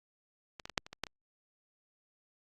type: clicks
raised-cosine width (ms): 0.2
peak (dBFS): -26 / -24 / -25 / -11 / -30 / -27 / -16 / -28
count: 8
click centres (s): 0.598 / 0.655 / 0.697 / 0.778 / 0.865 / 0.93 / 1.037 / 1.068
effects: Opus 48 kbps